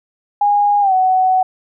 sine tone with pitch glide, 820 to 747.6 Hz, G#5 to F#5, -22 to +18 cents, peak -10 dBFS, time 0.41-1.43 s, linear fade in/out 5 ms, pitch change -160 cents, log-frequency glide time 0.81-0.93 s, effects none

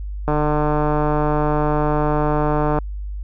click train, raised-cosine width 1 ms, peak -6 dBFS, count 377, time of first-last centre 0.28-2.787 s, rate 150 Hz, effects added 50 Hz sine -25 dBFS peak until 3.23 s

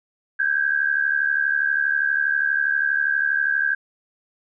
sine tone pair together, 1561 / 1633.4 Hz, G6 / G#6, -8 / -29 cents, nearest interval minor second, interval 79 cents, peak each -21 dBFS, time 0.39-3.75 s, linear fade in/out 10 ms, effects none

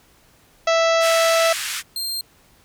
harmonic tone, 659.3 Hz, E5, in tune, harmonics 1 / 2 / 3 / 4 / 5 / 6 / 7 / 8 / 9 / 10, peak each -16 / -22 / -26 / -28 / -30 / -32 / -33 / -34 / -35 / -36 dBFS, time 0.67-1.53 s, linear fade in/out 5 ms
pink band-pass noise, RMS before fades -27 dBFS, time 1-1.83 s, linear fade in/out 50 ms, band 1500 to 12000 Hz, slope 24 dB/octave
sawtooth tone, 4186 Hz, C8, in tune, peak -21 dBFS, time 1.96-2.21 s, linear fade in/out 2 ms
effects pink hiss -55 dBFS RMS until 2.64 s

